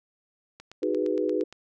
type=click train; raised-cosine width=0.2 ms; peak=-27 dBFS; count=9; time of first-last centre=0.6-1.526 s; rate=8.64 Hz
type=chord; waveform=sine; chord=G# minor seventh; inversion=second; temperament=equal; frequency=311.1 / 370 / 415.3 / 493.9 Hz; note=D#4 / F#4 / G#4 / B4; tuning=0 / 0 / 0 / 0 cents; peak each=-29 dBFS; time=0.82-1.44 s; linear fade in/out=10 ms
effects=none